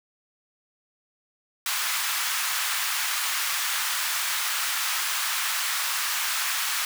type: high-pass noise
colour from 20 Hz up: pink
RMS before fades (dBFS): -27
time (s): 1.66-6.85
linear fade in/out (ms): 2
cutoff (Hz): 1100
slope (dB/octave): 24
effects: none